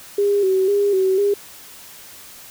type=tone with vibrato; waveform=sine; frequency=392 Hz; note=G4; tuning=in tune; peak=-14 dBFS; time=0.18-1.34 s; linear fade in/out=5 ms; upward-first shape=square; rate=2 Hz; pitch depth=58 cents each way; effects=white hiss -41 dBFS RMS until 2.5 s